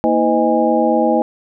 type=tone cluster; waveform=sine; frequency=233.9 / 322.6 / 508 / 624 / 820 Hz; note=A#3 / E4 / B4 / D#5 / G#5; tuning=+6 / -37 / +49 / +5 / -22 cents; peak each=-18 dBFS; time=0.04-1.22 s; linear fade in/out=0 ms; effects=none